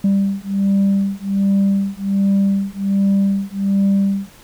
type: beating tone pair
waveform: sine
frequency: 196.4 / 197.7 Hz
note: G3 / G3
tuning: +4 / +15 cents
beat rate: 1.3 Hz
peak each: -15 dBFS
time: 0.04-4.29 s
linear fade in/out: 5 ms
effects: tanh soft clip ceiling -10 dBFS + pink hiss -45 dBFS RMS until 4.43 s